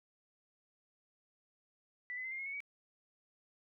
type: tone with pitch steps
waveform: sine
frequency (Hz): 1975.5 / 2021 / 2067 / 2114 / 2162 / 2211 / 2261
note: B6 / B6 / C7 / C7 / C#7 / C#7 / C#7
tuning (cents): 0 / +39 / -22 / +17 / -44 / -5 / +34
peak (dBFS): -39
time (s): 2.1-2.604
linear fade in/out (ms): 0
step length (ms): 72
effects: none